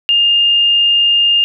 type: tone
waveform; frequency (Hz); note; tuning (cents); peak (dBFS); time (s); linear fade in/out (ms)
sine; 2818; F7; +15; -8; 0.09-1.44; 0
effects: none